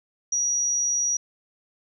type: tone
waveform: sine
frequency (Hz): 5780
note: F#8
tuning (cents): -41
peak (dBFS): -21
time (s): 0.32-1.17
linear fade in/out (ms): 5
effects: none